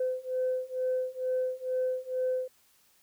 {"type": "beating tone pair", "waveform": "sine", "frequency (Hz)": [510, 512.2], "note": ["C5", "C5"], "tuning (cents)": [-44, -37], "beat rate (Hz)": 2.2, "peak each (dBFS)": [-31, -30], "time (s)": [0, 2.48], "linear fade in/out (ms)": 5, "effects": ["tanh soft clip ceiling -22 dBFS", "white hiss -65 dBFS RMS until 3.02 s"]}